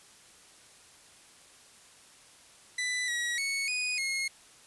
sawtooth tone with pitch steps, 1991 / 1915 / 2212 / 2482 / 2158 Hz, B6 / A#6 / C#7 / D#7 / C#7, +14 / +46 / -4 / -5 / -47 cents, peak -26 dBFS, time 2.78-4.28 s, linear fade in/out 5 ms, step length 300 ms, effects white hiss -56 dBFS RMS until 4.66 s + resampled to 24000 Hz

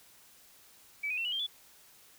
sine tone with pitch steps, 2299 / 2493 / 2703 / 2930 / 3177 / 3445 Hz, D7 / D#7 / E7 / F#7 / G7 / A7, -37 / +3 / +43 / -18 / +23 / -37 cents, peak -31 dBFS, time 1.03-1.468 s, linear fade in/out 10 ms, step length 73 ms, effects white hiss -59 dBFS RMS until 2.18 s

